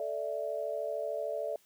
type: chord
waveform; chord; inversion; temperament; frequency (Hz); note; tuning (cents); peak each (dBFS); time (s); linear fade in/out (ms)
sine; A suspended fourth; none; just; 440 / 586.7 / 660; A4 / D5 / E5; 0 / -2 / +2; -39 / -35 / -37; 0-1.56; 2
effects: white hiss -66 dBFS RMS until 1.65 s